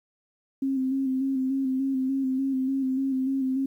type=tone with vibrato; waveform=sine; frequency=265.5 Hz; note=C4; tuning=25 cents sharp; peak=-23 dBFS; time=0.62-3.66 s; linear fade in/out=5 ms; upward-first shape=square; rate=3.4 Hz; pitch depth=30 cents each way; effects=10-bit